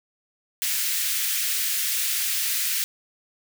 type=high-pass noise; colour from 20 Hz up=white; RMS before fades=-25 dBFS; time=0.62-2.84 s; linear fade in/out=0 ms; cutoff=1700 Hz; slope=24 dB/octave; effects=none